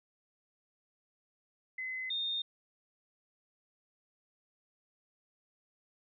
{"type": "tone pair in turn", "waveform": "sine", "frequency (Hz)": [2038, 3659], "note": ["C7", "A#7"], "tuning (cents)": [-46, -33], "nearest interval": "minor seventh", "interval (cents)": 1013, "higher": "second", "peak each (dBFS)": [-36, -32], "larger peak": "second", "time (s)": [[1.78, 2.1], [2.1, 2.42]], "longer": "neither", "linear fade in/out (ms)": 5, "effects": []}